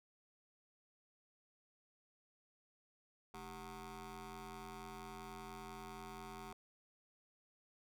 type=ring-modulated tone; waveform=15% pulse; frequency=174.61 Hz; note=F3; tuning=in tune; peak=-39 dBFS; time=3.34-6.53 s; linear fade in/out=2 ms; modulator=566 Hz; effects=none